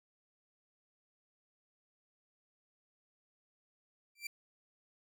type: tone with exponential growth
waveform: sawtooth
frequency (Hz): 2349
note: D7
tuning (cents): 0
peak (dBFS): -32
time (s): 4.15-4.27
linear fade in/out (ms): 5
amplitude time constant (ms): 25
effects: none